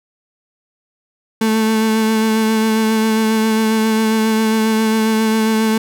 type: tone with vibrato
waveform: 35% pulse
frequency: 220.2 Hz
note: A3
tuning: 2 cents sharp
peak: -11 dBFS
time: 1.41-5.78 s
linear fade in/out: 5 ms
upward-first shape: sine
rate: 7.4 Hz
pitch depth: 18 cents each way
effects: none